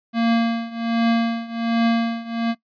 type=tone with tremolo; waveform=square; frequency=230.7 Hz; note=A#3; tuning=18 cents flat; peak=-15 dBFS; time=0.13-2.55 s; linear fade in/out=50 ms; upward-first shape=triangle; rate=1.3 Hz; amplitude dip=90%; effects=noise-tail reverb RT60 0.1 s tail -20 dB re dry + resampled to 11025 Hz